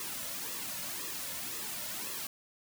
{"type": "noise with flanger", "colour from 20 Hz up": "white", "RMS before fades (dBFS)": -39, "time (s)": [0, 2.27], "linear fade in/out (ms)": 2, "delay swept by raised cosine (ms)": [1.3, 2.6], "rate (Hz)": 1.9, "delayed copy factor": -0.7, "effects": []}